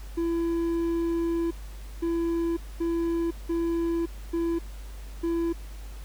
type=tone bursts at uneven times; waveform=triangle; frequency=335.6 Hz; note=E4; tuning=31 cents sharp; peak=-22 dBFS; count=6; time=0.17-1.51 / 2.02-2.57 / 2.8-3.31 / 3.49-4.06 / 4.33-4.59 / 5.23-5.53 s; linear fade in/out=10 ms; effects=added 50 Hz sine -37 dBFS peak until 6.04 s + pink hiss -51 dBFS RMS until 6.04 s